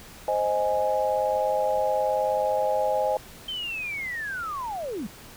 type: chord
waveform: sine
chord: Ab major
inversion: first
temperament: equal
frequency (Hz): 523.3 / 622.3 / 830.6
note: C5 / Eb5 / Ab5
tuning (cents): 0 / 0 / 0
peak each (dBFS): -26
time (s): 0.28-3.17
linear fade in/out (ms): 2
type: linear sweep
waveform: sine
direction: down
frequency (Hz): 3136 to 177.2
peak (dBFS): -29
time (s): 3.48-5.07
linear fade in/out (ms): 5
effects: pink hiss -46 dBFS RMS until 5.36 s